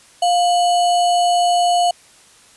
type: tone with sample-and-hold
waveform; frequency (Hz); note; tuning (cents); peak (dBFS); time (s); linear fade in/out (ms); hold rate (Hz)
sine; 704; F5; +14; -12; 0.22-1.91; 5; 3675
effects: white hiss -48 dBFS RMS until 2.56 s + resampled to 24000 Hz